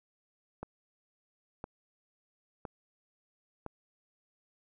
click train, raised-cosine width 1 ms, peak -25 dBFS, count 4, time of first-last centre 0.63-3.663 s, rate 0.989 Hz, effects none

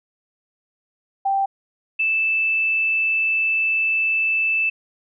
sine tone pair in turn, 784 / 2637 Hz, G5 / E7, 0 / 0 cents, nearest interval octave + major sixth, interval 2100 cents, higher second, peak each -17 dBFS, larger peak neither, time 1.25-1.46 / 1.99-4.7 s, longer second, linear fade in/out 10 ms, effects none

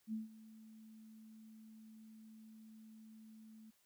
sine tone with ADSR envelope, 219.6 Hz, A3, 3 cents flat, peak -37 dBFS, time 0.07-3.71 s, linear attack 60 ms, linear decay 150 ms, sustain -18 dB, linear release 13 ms, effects white hiss -75 dBFS RMS until 3.85 s

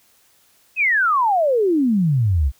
sine exponential sweep, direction down, 2637 to 61.74 Hz, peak -14 dBFS, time 0.76-2.52 s, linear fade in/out 50 ms, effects white hiss -57 dBFS RMS until 2.59 s

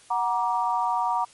sine chord, Gb augmented, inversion none, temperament equal with one note detuned, 740 / 944.8 / 1174.7 Hz, Gb5 / Bb5 / D6, 0 / +23 / 0 cents, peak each -27 / -24 / -29 dBFS, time 0.1-1.25 s, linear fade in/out 10 ms, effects white hiss -53 dBFS RMS until 1.33 s + MP3 48 kbps

